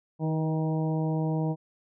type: harmonic tone with a mistuned harmonic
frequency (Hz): 157.9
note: D#3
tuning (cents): +26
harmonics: 1 / 2 / 3 / 4 / 5 / 6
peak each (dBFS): -26 / -32 / -36 / -38 / -40 / -42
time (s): 0.19-1.56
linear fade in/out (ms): 50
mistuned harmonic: 3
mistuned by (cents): +18
effects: none